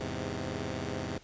10% pulse chord, E augmented, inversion none, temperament equal, 82.41 / 103.83 / 130.81 Hz, E2 / G#2 / B#2, 0 / 0 / 0 cents, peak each -30 dBFS, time 0-1.18 s, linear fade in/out 5 ms, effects pink hiss -57 dBFS RMS until 1.23 s + resampled to 16000 Hz

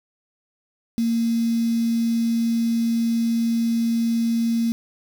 sine tone with quantisation, 230.5 Hz, A#3, 19 cents flat, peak -18 dBFS, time 0.98-4.72 s, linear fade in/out 0 ms, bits 6, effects none

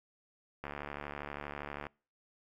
click train, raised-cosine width 0.5 ms, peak -25 dBFS, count 90, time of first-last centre 0.64-1.868 s, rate 72.5 Hz, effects noise-tail reverb RT60 0.4 s tail -26 dB re dry

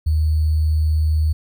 sine tone with sample-and-hold, 77.78 Hz, D#2, in tune, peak -14 dBFS, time 0.06-1.33 s, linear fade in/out 10 ms, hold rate 4410 Hz, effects none

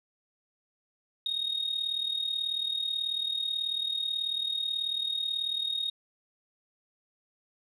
sine tone with amplitude modulation, 3729 Hz, A#7, in tune, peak -24 dBFS, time 1.26-5.9 s, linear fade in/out 2 ms, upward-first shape sine, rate 38.3 Hz, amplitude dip 75%, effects tanh soft clip ceiling -24 dBFS

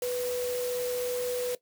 sine tone in noise, 493.9 Hz, B4, in tune, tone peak -28 dBFS, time 0.02-1.55 s, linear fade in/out 2 ms, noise white, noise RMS -39 dBFS, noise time 0.02-1.55 s, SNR +8 dB, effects noise-tail reverb RT60 0.1 s tail -17 dB re dry

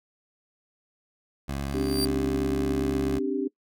15% pulse tone with vibrato, 69.3 Hz, C#2, in tune, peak -23 dBFS, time 1.48-3.19 s, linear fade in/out 10 ms, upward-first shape square, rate 9.8 Hz, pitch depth 14 cents each way
sawtooth tone with exponential growth, 4699 Hz, D8, in tune, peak -21 dBFS, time 1.66-2.05 s, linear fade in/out 2 ms, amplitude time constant 84 ms
sine chord, C suspended second, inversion none, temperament equal with one note detuned, 265.9 / 293.7 / 392 Hz, C4 / D4 / G4, +28 / 0 / 0 cents, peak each -29 dBFS, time 1.74-3.48 s, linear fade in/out 10 ms
effects noise-tail reverb RT60 0.1 s tail -21 dB re dry

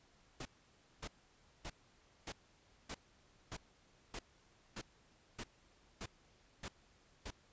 pink noise bursts, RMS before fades -45 dBFS, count 12, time 0.4-7.306 s, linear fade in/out 5 ms, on 53 ms, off 570 ms, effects pink hiss -69 dBFS RMS until 7.52 s + resampled to 16000 Hz

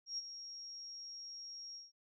sine tone with ADSR envelope, 5588 Hz, F8, in tune, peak -36 dBFS, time 0.06-1.92 s, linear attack 120 ms, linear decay 27 ms, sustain -10 dB, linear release 170 ms, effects none

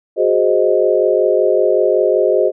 sine chord, Ab dominant seventh, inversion third, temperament equal, 370 / 415.3 / 523.3 / 622.3 Hz, Gb4 / Ab4 / C5 / Eb5, 0 / 0 / 0 / 0 cents, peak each -16 dBFS, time 0.16-2.52 s, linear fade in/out 50 ms, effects none

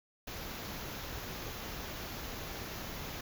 pink band-stop noise, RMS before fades -42 dBFS, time 0.27-3.21 s, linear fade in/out 5 ms, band 7000 to 11000 Hz, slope 96 dB/octave, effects none

